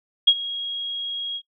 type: tone with ADSR envelope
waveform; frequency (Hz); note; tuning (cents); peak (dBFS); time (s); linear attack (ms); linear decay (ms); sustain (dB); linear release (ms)
sine; 3289; G#7; -18; -8; 0.27-1.42; 10; 56; -18; 62
effects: noise-tail reverb RT60 0.1 s tail -20 dB re dry